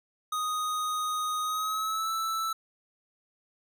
square tone with pitch glide, 1245 to 1319 Hz, D#6 to E6, +1 to +1 cents, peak -29 dBFS, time 0.32-2.53 s, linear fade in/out 5 ms, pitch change +100 cents, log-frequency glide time 1.42-2.11 s, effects none

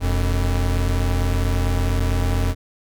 square tone pair together, 42.25 / 89 Hz, E1 / F2, +43 / +33 cents, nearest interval octave + minor second, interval 1290 cents, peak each -21 dBFS, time 0-2.55 s, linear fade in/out 50 ms, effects none

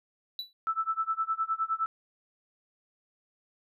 triangle tone with exponential decay, 3951 Hz, B7, in tune, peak -28 dBFS, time 0.39-0.53 s, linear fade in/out 1 ms, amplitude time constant 29 ms
sine tone with tremolo, 1318.5 Hz, E6, in tune, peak -24 dBFS, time 0.67-1.86 s, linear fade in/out 0 ms, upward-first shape sine, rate 9.7 Hz, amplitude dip 95%
effects none

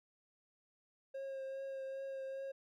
triangle tone with vibrato, 538 Hz, C5, 48 cents sharp, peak -39 dBFS, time 1.14-2.52 s, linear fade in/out 10 ms, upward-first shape triangle, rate 2.5 Hz, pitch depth 20 cents each way, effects none

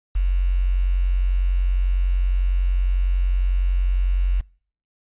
sine tone with quantisation, 45.46 Hz, F#1, 30 cents flat, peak -16 dBFS, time 0.15-4.41 s, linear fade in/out 10 ms, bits 7, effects noise-tail reverb RT60 0.5 s tail -26 dB re dry + resampled to 8000 Hz

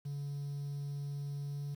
triangle tone with pitch glide, 142.3 to 143.12 Hz, C#3 to D3, +46 to -44 cents, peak -34 dBFS, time 0.05-1.75 s, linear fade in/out 10 ms, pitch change +10 cents, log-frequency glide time 1.42-1.62 s, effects tanh soft clip ceiling -31 dBFS + 10-bit

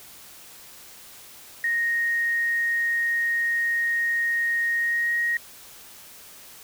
sine tone with pitch glide, 1864.7 to 1880.9 Hz, A#6 to A#6, 0 to +15 cents, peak -21 dBFS, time 1.64-5.37 s, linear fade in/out 2 ms, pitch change +15 cents, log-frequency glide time 4.76-5.14 s, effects white hiss -46 dBFS RMS until 6.63 s

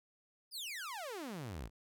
sawtooth exponential sweep, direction down, 5160 to 46.78 Hz, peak -38 dBFS, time 0.51-1.7 s, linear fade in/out 50 ms, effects none

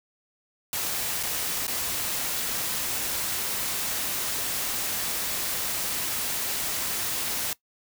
white noise with dropouts, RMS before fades -29 dBFS, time 0.73-7.53 s, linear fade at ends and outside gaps 1 ms, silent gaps 1.229-1.233 / 1.668-1.679 s, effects noise-tail reverb RT60 0.1 s tail -19 dB re dry

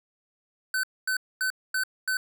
square tone bursts, 1520 Hz, F#6, 46 cents sharp, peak -25 dBFS, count 5, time 0.74-2.17 s, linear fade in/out 2 ms, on 94 ms, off 240 ms, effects none

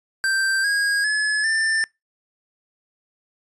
square tone with pitch steps, 1568 / 1636.5 / 1707.9 / 1782.5 Hz, G6 / G#6 / G#6 / A6, 0 / -26 / +48 / +22 cents, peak -19 dBFS, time 0.24-1.84 s, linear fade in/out 0 ms, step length 400 ms, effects noise-tail reverb RT60 0.2 s tail -26 dB re dry + resampled to 24000 Hz

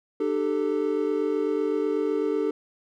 triangle chord, D suspended fourth, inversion none, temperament equal with one note detuned, 301.4 / 392 / 440 Hz, D4 / G4 / A4, +45 / 0 / 0 cents, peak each -26 / -26 / -24 dBFS, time 0.2-2.51 s, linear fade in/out 5 ms, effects none

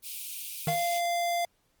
white high-pass noise, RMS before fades -38 dBFS, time 0.02-1.02 s, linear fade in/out 50 ms, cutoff 2300 Hz, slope 96 dB/octave
square tone with exponential decay, 155.8 Hz, D#3, 3 cents sharp, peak -26 dBFS, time 0.67-0.85 s, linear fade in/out 2 ms, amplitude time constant 39 ms
square tone, 692 Hz, F5, 16 cents flat, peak -27 dBFS, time 0.68-1.45 s, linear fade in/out 2 ms
effects pink hiss -71 dBFS RMS until 1.8 s + Opus 32 kbps

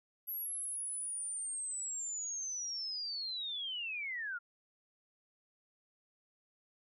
sine linear sweep, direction down, 11730 to 1369 Hz, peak -37 dBFS, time 0.27-4.39 s, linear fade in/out 20 ms, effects none

